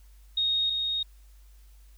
sine tone pair in turn, 3729 / 3729 Hz, A#7 / A#7, 0 / 0 cents, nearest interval unison, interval 0 cents, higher neither, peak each -23 / -26 dBFS, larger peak first, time 0.37-0.7 / 0.7-1.03 s, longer neither, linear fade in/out 5 ms, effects added 50 Hz sine -50 dBFS peak until 1.97 s + white hiss -65 dBFS RMS until 1.97 s

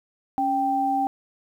sine tone pair together, 277.2 / 784 Hz, C#4 / G5, 0 / 0 cents, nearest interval octave + tritone, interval 1800 cents, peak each -27 / -21 dBFS, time 0.38-1.07 s, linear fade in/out 0 ms, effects 9-bit

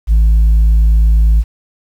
sine tone, 54.3 Hz, A1, 22 cents flat, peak -3 dBFS, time 0.07-1.44 s, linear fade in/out 50 ms, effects tanh soft clip ceiling -5 dBFS + 7-bit

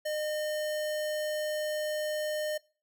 square tone, 609 Hz, D#5, 37 cents flat, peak -31 dBFS, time 0.05-2.58 s, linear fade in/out 10 ms, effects noise-tail reverb RT60 0.4 s tail -24 dB re dry

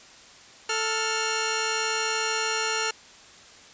10% pulse tone pair together, 441.8 / 1406 Hz, A4 / F6, +7 / +11 cents, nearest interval octave + minor sixth, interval 2004 cents, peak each -19 dBFS, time 0.69-2.91 s, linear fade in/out 5 ms, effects white hiss -49 dBFS RMS until 3.73 s + resampled to 16000 Hz

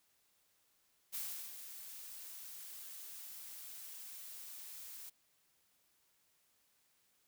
blue noise with ADSR envelope, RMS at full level -41 dBFS, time 1.12-5.1 s, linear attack 30 ms, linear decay 360 ms, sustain -9 dB, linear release 12 ms, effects white hiss -75 dBFS RMS until 7.27 s

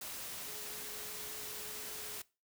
sine tone in noise, 424.6 Hz, G#4, 38 cents sharp, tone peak -54 dBFS, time 0.46-2.19 s, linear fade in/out 5 ms, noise white, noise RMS -44 dBFS, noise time 0.01-2.22 s, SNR -13 dB, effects noise-tail reverb RT60 0.3 s tail -21 dB re dry

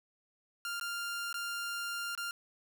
sawtooth tone with dropouts, 1396.9 Hz, F6, in tune, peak -32 dBFS, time 0.65-2.31 s, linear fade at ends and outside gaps 1 ms, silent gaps 0.798-0.811 / 1.328-1.342 / 2.151-2.176 s, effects none

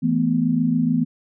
sine chord, E suspended fourth, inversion none, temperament equal, 164.81 / 220 / 246.9 Hz, E3 / A3 / B3, 0 / 0 / 0 cents, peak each -22 / -23 / -19 dBFS, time 0.02-1.05 s, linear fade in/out 20 ms, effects none

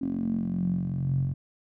10% pulse tone with band-pass filter sweep, 45.25 Hz, F#1, 38 cents flat, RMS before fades -28 dBFS, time 0.01-1.34 s, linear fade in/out 10 ms, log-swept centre 270 to 120 Hz, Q 7.9, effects none

